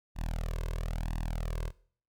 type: tone with flanger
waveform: sawtooth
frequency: 40.23 Hz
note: E1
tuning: 41 cents flat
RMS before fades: -34 dBFS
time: 0.15-1.72 s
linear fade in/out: 50 ms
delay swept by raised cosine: 1.1 to 1.92 ms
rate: 1 Hz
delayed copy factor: +0.95
effects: noise-tail reverb RT60 0.5 s tail -19 dB re dry